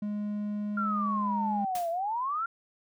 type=tone with pitch glide; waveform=triangle; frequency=207.9 to 206.6 Hz; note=G#3 to G#3; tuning=+2 to -9 cents; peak=-28 dBFS; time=0.02-1.65 s; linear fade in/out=5 ms; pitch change=-11 cents; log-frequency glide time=0.74-1.33 s
type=exponential two-way sweep; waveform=sine; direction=down then up; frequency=1401 to 660 to 1401 Hz; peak=-28 dBFS; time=0.77-2.46 s; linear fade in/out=5 ms; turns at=1.9 s
type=noise with exponential decay; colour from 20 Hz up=white; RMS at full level=-37 dBFS; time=1.75-2 s; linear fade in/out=2 ms; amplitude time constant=54 ms
effects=none